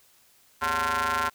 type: ring-modulated tone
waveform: sawtooth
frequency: 159.6 Hz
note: D#3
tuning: 44 cents sharp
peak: -17 dBFS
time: 0.61-1.3 s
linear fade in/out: 20 ms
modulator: 1210 Hz
effects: white hiss -60 dBFS RMS until 1.34 s